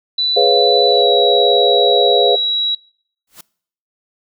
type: tone with pitch glide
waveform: sine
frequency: 3975 to 3880 Hz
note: B7 to B7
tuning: +10 to -31 cents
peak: -14 dBFS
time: 0.18-2.75 s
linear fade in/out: 5 ms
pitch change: -41 cents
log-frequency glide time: 0.87-1.09 s
type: chord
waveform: sine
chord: C# dominant seventh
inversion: second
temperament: equal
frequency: 415.3 / 493.9 / 554.4 / 698.5 Hz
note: G#4 / B4 / C#5 / E#5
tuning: 0 / 0 / 0 / 0 cents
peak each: -15 / -15 / -17 / -16 dBFS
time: 0.36-2.36 s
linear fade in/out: 10 ms
type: noise with exponential growth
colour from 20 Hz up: white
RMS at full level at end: -31 dBFS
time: 3.27-3.41 s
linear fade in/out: 5 ms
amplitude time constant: 30 ms
effects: noise-tail reverb RT60 0.6 s tail -23 dB re dry